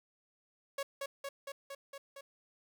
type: tone with echo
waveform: sawtooth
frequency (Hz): 554.4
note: C#5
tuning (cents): 0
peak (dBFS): -31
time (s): 0.78-0.83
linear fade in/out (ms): 5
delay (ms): 230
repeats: 6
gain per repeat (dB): -2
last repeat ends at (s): 2.21
effects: none